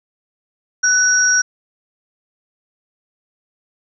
sine tone pair together, 1494 / 5670 Hz, F#6 / F8, +16 / +25 cents, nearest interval octave + major seventh, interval 2309 cents, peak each -14 dBFS, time 0.83-1.42 s, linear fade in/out 10 ms, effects none

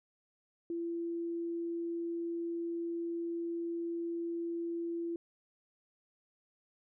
sine tone, 338.2 Hz, E4, 44 cents sharp, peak -34 dBFS, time 0.7-5.16 s, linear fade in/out 2 ms, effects none

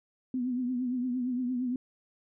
sine tone with vibrato, 250 Hz, B3, 21 cents sharp, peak -28 dBFS, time 0.34-1.76 s, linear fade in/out 2 ms, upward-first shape triangle, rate 8.7 Hz, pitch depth 75 cents each way, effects none

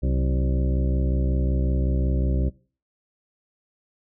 harmonic tone with a mistuned harmonic, 65.41 Hz, C2, in tune, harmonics 1 / 2 / 3 / 4 / 5 / 6 / 8 / 9, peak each -21 / -27 / -31 / -33 / -35 / -37 / -39 / -40 dBFS, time 0.02-2.5 s, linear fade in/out 20 ms, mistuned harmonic 3, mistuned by -74 cents, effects noise-tail reverb RT60 0.4 s tail -22 dB re dry

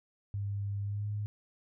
sine tone with pitch glide, 100.7 to 104.07 Hz, G2 to G#2, +47 to +4 cents, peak -32 dBFS, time 0.34-1.26 s, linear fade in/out 0 ms, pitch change +57 cents, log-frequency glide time 0.83-1.07 s, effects none

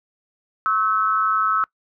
sine tone with amplitude modulation, 1300 Hz, E6, 24 cents flat, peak -13 dBFS, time 0.66-1.64 s, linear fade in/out 0 ms, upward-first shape sine, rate 202 Hz, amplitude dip 80%, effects noise-tail reverb RT60 0.1 s tail -23 dB re dry

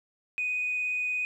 sine tone with vibrato, 2489 Hz, D#7, in tune, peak -26 dBFS, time 0.38-1.25 s, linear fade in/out 0 ms, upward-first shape sine, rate 17 Hz, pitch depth 9 cents each way, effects tanh soft clip ceiling -22 dBFS + 11-bit

